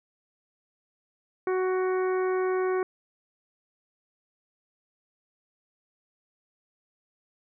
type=harmonic tone; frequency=371.8 Hz; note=F#4; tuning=8 cents sharp; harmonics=1 / 2 / 3 / 4 / 5 / 6; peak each=-24 / -36 / -35 / -39 / -43 / -45 dBFS; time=1.47-2.83 s; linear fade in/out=2 ms; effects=none